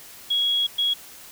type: tone bursts at uneven times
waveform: sine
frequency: 3322 Hz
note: G#7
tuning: in tune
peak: -19 dBFS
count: 2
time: 0.3-0.67 / 0.78-0.94 s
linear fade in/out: 10 ms
effects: white hiss -44 dBFS RMS until 1.31 s